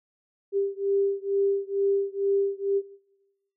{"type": "beating tone pair", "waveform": "sine", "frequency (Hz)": [395.4, 397.6], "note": ["G4", "G4"], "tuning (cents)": [15, 25], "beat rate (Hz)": 2.2, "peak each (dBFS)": -26, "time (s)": [0.52, 2.82], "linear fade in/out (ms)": 50, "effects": ["noise-tail reverb RT60 1.0 s tail -20 dB re dry"]}